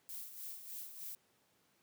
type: noise with tremolo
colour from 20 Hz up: violet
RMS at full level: -45 dBFS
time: 0.09-1.15 s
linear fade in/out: 0 ms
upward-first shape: sine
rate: 3.3 Hz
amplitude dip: 60%
effects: pink hiss -73 dBFS RMS until 1.82 s + high-pass 150 Hz 12 dB/octave